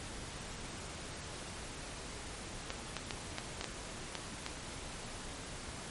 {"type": "clicks", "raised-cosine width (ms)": 0.2, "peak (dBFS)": -19, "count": 8, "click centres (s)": [2.704, 2.967, 3.108, 3.384, 3.611, 3.643, 4.153, 4.464], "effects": ["pink hiss -45 dBFS RMS until 5.9 s", "MP3 48 kbps"]}